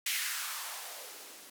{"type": "noise with band-pass filter sweep", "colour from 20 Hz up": "violet", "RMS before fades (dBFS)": -39, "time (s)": [0.06, 1.5], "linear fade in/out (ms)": 5, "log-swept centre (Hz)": [2300, 250], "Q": 2, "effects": []}